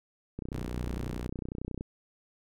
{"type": "click train", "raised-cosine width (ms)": 3, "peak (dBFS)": -23, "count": 45, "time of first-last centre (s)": [0.39, 1.809], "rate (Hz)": 31}
{"type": "tone with vibrato", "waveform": "sawtooth", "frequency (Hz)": 60, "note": "B1", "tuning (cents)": -49, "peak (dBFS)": -32, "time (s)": [0.52, 1.28], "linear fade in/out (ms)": 20, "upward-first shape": "square", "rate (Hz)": 7.9, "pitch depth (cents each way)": 11}
{"effects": []}